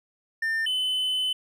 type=tone pair in turn; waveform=triangle; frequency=1800 / 3027 Hz; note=A6 / F#7; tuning=+39 / +39 cents; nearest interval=major sixth; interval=900 cents; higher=second; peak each=-22 dBFS; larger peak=neither; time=0.42-0.66 / 0.66-1.33 s; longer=second; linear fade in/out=5 ms; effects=none